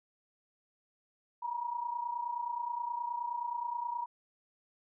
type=tone pair together; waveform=sine; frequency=932.3 / 961.8 Hz; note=A#5 / B5; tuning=0 / -46 cents; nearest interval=minor second; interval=54 cents; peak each=-39 / -35 dBFS; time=1.42-4.06 s; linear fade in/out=10 ms; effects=none